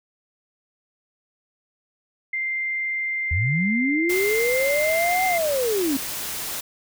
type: tone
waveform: sine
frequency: 2093 Hz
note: C7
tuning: in tune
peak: -23 dBFS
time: 2.33-5.38 s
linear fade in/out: 5 ms
type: linear two-way sweep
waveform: sine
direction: up then down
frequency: 73 to 758 to 257 Hz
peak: -20 dBFS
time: 3.31-5.97 s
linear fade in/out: 5 ms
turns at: 5.25 s
type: noise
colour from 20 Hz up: white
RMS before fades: -30 dBFS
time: 4.09-6.61 s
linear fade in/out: 10 ms
effects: none